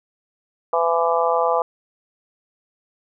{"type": "harmonic tone", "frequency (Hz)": 167.7, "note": "E3", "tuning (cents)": 30, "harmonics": [3, 4, 5, 6, 7], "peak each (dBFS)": [-21, -22, -23, -24, -24], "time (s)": [0.73, 1.62], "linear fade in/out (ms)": 2, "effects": []}